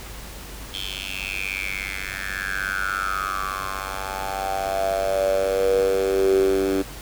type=tone with high-pass filter sweep; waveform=10% pulse; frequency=96.5 Hz; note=G2; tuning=27 cents flat; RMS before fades=-24 dBFS; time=0.73-6.83 s; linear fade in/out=20 ms; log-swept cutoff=3200 to 320 Hz; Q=8.8; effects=added 50 Hz sine -39 dBFS peak until 7.01 s + pink hiss -39 dBFS RMS until 7.01 s